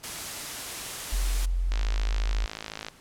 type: noise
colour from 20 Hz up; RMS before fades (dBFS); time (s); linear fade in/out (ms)
white; -35; 0.03-1.46; 10
type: tone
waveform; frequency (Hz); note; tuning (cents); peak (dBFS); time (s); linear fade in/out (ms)
sine; 43.65; F1; 0; -23; 1.12-2.46; 10
type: click train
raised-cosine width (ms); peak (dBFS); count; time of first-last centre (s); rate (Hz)
0.2; -17; 64; 1.72-2.885; 54.1
effects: pink hiss -54 dBFS RMS until 3 s + low-pass 11000 Hz 12 dB/octave

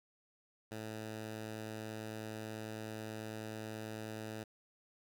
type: tone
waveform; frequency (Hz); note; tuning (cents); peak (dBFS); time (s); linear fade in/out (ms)
10% pulse; 109.2; A2; -13; -34; 0.71-4.44; 10
effects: none

